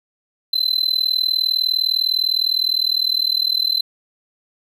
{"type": "tone with amplitude modulation", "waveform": "triangle", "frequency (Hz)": 4061, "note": "B7", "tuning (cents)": 48, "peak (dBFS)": -11, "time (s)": [0.53, 3.81], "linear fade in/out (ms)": 5, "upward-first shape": "sine", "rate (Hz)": 39.8, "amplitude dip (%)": 95, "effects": []}